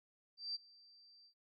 sine tone with ADSR envelope, 4680 Hz, D8, 7 cents flat, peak -37 dBFS, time 0.37-1.34 s, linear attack 180 ms, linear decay 21 ms, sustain -24 dB, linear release 83 ms, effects none

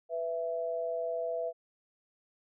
sine tone pair together, 496 / 663 Hz, B4 / E5, +7 / +10 cents, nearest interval perfect fourth, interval 503 cents, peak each -35 / -33 dBFS, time 0.09-1.53 s, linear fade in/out 50 ms, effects none

